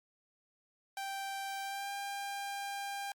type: tone with pitch glide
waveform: sawtooth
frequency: 784 to 798.6 Hz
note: G5 to G5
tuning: 0 to +32 cents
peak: -34 dBFS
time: 0.97-3.12 s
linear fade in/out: 2 ms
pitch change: +32 cents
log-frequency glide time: 1.62-1.91 s
effects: Opus 48 kbps